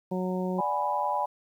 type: harmonic tone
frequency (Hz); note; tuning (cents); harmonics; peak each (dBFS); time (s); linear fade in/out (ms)
183.9; F#3; -10; 1 / 2 / 3 / 4 / 5; -29 / -33 / -35 / -41 / -39; 0.11-0.61; 10
type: chord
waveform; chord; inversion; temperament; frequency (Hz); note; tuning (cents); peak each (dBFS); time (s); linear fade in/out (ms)
sine; G# half-diminished seventh; second; equal; 587.3 / 740 / 830.6 / 987.8; D5 / F#5 / G#5 / B5; 0 / 0 / 0 / 0; -33 / -35 / -29 / -29; 0.58-1.26; 10
effects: 10-bit